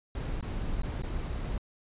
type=noise with dropouts; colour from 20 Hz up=brown; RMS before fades=-33 dBFS; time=0.15-1.58 s; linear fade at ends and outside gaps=2 ms; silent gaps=0.411-0.426 / 0.82-0.833 / 1.022-1.035 s; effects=resampled to 8000 Hz